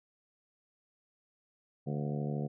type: harmonic tone with a mistuned harmonic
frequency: 72.9 Hz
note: D2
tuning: 12 cents flat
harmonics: 2 / 3 / 4 / 5 / 6 / 7 / 8 / 9 / 10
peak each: -34 / -38 / -46 / -45 / -44 / -45 / -51 / -51 / -50 dBFS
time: 1.86-2.48 s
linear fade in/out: 20 ms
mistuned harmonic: 9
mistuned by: +70 cents
effects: none